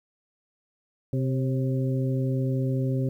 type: harmonic tone with a mistuned harmonic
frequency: 130.5 Hz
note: C3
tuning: 4 cents flat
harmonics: 1 / 2 / 3 / 4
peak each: -24 / -30 / -34 / -36 dBFS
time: 1.13-3.09 s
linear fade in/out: 2 ms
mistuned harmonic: 4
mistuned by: +48 cents
effects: 10-bit